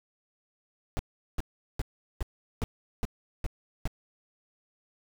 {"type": "noise bursts", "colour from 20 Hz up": "brown", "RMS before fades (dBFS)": -28, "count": 8, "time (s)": [0.97, 3.876], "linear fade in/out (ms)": 0, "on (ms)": 22, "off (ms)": 390, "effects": []}